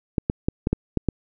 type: clicks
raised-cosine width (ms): 3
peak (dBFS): -7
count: 7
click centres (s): 0.182 / 0.299 / 0.485 / 0.671 / 0.73 / 0.973 / 1.087
effects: none